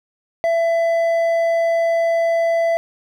sine tone with hard clipping, 668 Hz, E5, 23 cents sharp, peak -16 dBFS, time 0.44-2.77 s, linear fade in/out 0 ms, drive 5 dB, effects none

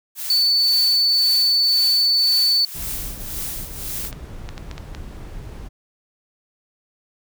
blue noise with tremolo, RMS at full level -27 dBFS, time 0.15-4.12 s, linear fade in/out 50 ms, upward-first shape triangle, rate 1.9 Hz, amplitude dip 75%
sine tone, 4489 Hz, C#8, 21 cents sharp, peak -14 dBFS, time 0.3-2.65 s, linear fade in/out 2 ms
brown noise, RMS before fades -34 dBFS, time 2.74-5.69 s, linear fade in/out 20 ms
clicks, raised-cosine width 0.2 ms, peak -17 dBFS, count 7, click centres 4.05 / 4.128 / 4.49 / 4.579 / 4.713 / 4.78 / 4.949 s
effects none

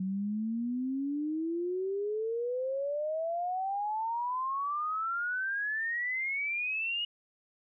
sine exponential sweep, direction up, 185.3 to 2900 Hz, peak -30 dBFS, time 0-7.05 s, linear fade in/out 5 ms, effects none

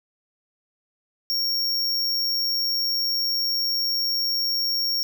square tone, 5530 Hz, F8, 18 cents flat, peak -22 dBFS, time 1.3-5.03 s, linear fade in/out 0 ms, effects none

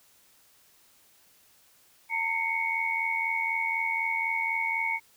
sine tone cluster, 907 / 2140 / 2224 Hz, A#5 / C7 / C#7, -48 / +38 / +5 cents, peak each -32 / -33 / -28 dBFS, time 2.09-5 s, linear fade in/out 50 ms, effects white hiss -61 dBFS RMS until 5.16 s

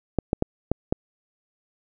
clicks, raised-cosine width 2 ms, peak -7 dBFS, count 5, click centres 0.187 / 0.331 / 0.424 / 0.716 / 0.925 s, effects none

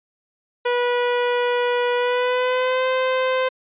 sawtooth tone with pitch glide, 487.7 to 516.4 Hz, B4 to C5, -22 to -23 cents, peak -14 dBFS, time 0.65-3.49 s, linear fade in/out 10 ms, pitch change +99 cents, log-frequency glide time 1.95-2.86 s, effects resampled to 8000 Hz

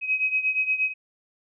sine beating tone pair, 2533 / 2541.5 Hz, D#7 / D#7, +30 / +36 cents, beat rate 8.5 Hz, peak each -23 / -27 dBFS, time 0.01-0.94 s, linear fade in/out 50 ms, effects none

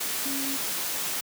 sine tone in noise, 273.4 Hz, C#4, 24 cents flat, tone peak -32 dBFS, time 0.25-0.57 s, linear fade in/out 10 ms, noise white, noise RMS -30 dBFS, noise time 0-1.21 s, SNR -5 dB, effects high-pass 150 Hz 12 dB/octave

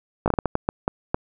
slowing click train, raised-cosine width 1 ms, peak -6 dBFS, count 10, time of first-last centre 0.26-1.145 s, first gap 18 ms, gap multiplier 1.4, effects none

